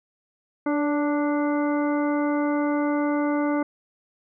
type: harmonic tone with a mistuned harmonic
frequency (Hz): 293.7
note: D4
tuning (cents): 0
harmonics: 1 / 2 / 3 / 4 / 5 / 7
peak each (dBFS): -22 / -28 / -32 / -34 / -36 / -39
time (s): 0.66-3.63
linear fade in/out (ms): 5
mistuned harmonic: 2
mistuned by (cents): -23
effects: none